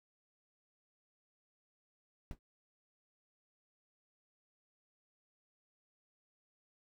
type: noise with exponential decay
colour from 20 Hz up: brown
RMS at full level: -40 dBFS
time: 2.31-2.39 s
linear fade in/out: 1 ms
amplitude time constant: 16 ms
effects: none